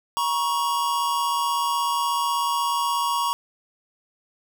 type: tone pair together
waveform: square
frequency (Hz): 952.3 / 1108.7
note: A#5 / C#6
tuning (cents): +37 / 0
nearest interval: minor third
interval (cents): 263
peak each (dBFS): -25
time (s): 0.17-3.33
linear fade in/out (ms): 0
effects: none